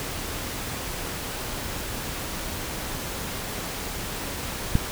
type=click; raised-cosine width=5 ms; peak=-6 dBFS; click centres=4.754 s; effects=pink hiss -32 dBFS RMS until 4.91 s